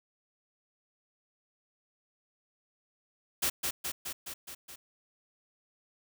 white noise with echo, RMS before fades -29 dBFS, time 3.42-3.5 s, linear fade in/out 10 ms, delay 210 ms, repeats 6, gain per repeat -3 dB, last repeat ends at 4.76 s, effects none

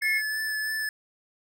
sine tone, 2158 Hz, C#7, 47 cents flat, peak -23 dBFS, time 0.01-0.22 s, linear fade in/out 50 ms
square tone with vibrato, 1739 Hz, A6, 21 cents flat, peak -28 dBFS, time 0.02-0.89 s, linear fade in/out 2 ms, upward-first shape sine, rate 3.1 Hz, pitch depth 14 cents each way
effects none

